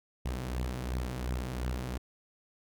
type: beating tone pair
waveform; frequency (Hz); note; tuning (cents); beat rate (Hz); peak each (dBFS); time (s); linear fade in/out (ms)
sawtooth; 61.9 / 64.7; B1 / C2; +5 / -19; 2.8; -30 / -34; 0.25-1.98; 10
effects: none